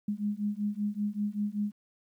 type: beating tone pair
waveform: sine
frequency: 204.5 / 209.7 Hz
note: G#3 / G#3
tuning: -26 / +17 cents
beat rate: 5.2 Hz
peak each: -32 / -32 dBFS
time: 0.08-1.72 s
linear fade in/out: 5 ms
effects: 11-bit